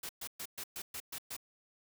white noise bursts, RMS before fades -42 dBFS, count 8, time 0.03-1.366 s, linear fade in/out 5 ms, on 62 ms, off 120 ms, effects none

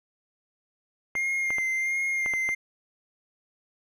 triangle tone with vibrato, 2111 Hz, C7, 15 cents sharp, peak -23 dBFS, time 1.15-2.55 s, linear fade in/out 10 ms, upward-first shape sine, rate 1.4 Hz, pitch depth 28 cents each way
clicks, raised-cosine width 0.5 ms, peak -20 dBFS, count 6, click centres 1.153 / 1.505 / 1.584 / 2.261 / 2.337 / 2.49 s
effects none

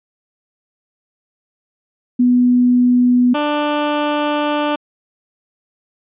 sine / 15% pulse tone pair in turn, 246.9 / 295.9 Hz, B3 / D4, 0 / +13 cents, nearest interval minor third, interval 313 cents, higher second, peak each -9 dBFS, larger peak neither, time 2.19-3.34 / 3.34-4.76 s, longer second, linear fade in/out 10 ms, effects resampled to 8000 Hz

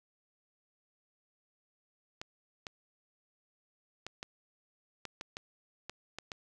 clicks, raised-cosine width 0.2 ms, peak -23 dBFS, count 10, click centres 2.215 / 2.668 / 4.066 / 4.229 / 5.053 / 5.211 / 5.369 / 5.896 / 6.186 / 6.318 s, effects none

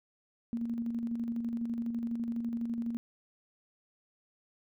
sine tone with tremolo, 233.1 Hz, A#3, in tune, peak -30 dBFS, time 0.53-2.97 s, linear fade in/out 0 ms, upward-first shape square, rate 12 Hz, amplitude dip 40%, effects none

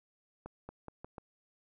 accelerating click train, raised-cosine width 1 ms, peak -30 dBFS, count 5, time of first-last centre 0.46-1.182 s, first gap 230 ms, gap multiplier 0.84, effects none

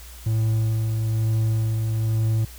triangle tone with tremolo, 111 Hz, A2, 16 cents sharp, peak -16 dBFS, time 0.26-2.45 s, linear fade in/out 5 ms, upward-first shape sine, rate 1.1 Hz, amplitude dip 30%, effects added 60 Hz sine -40 dBFS peak until 2.58 s + white hiss -45 dBFS RMS until 2.58 s

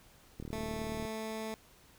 click train, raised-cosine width 3 ms, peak -29 dBFS, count 26, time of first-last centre 0.4-1.051 s, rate 38.4 Hz
15% pulse tone, 220 Hz, A3, in tune, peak -31 dBFS, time 0.53-1.54 s, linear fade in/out 0 ms
effects pink hiss -61 dBFS RMS until 1.98 s

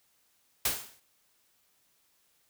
white noise with exponential decay, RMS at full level -25 dBFS, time 0.65-1 s, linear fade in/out 5 ms, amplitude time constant 74 ms, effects white hiss -70 dBFS RMS until 2.49 s

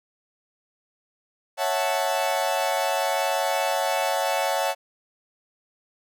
40% pulse chord, F# minor seventh, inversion second, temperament equal, 554.4 / 659.3 / 740 / 880 Hz, C#5 / E5 / F#5 / A5, 0 / 0 / 0 / 0 cents, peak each -27 dBFS, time 1.57-4.75 s, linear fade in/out 50 ms, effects none

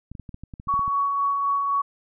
clicks, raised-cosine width 5 ms, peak -25 dBFS, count 12, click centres 0.116 / 0.152 / 0.197 / 0.292 / 0.344 / 0.436 / 0.538 / 0.599 / 0.673 / 0.74 / 0.793 / 0.879 s
sine tone with tremolo, 1121 Hz, C#6, 19 cents sharp, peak -19 dBFS, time 0.68-1.82 s, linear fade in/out 10 ms, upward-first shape sine, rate 3.9 Hz, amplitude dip 30%
effects none

